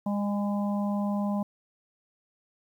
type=harmonic tone with a mistuned harmonic; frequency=203.2 Hz; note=G#3; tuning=38 cents flat; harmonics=1 / 3 / 4 / 5; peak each=-26 / -36 / -38 / -40 dBFS; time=0.06-1.43 s; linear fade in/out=5 ms; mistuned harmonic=4; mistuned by=+17 cents; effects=10-bit